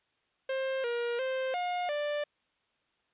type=tone with pitch steps; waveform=45% pulse; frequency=530 / 475.1 / 523 / 715 / 589 Hz; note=C5 / A#4 / C5 / F5 / D5; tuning=+22 / +33 / -1 / +41 / +5 cents; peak=-30 dBFS; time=0.49-2.24 s; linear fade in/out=5 ms; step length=350 ms; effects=white hiss -74 dBFS RMS until 3.13 s + resampled to 8000 Hz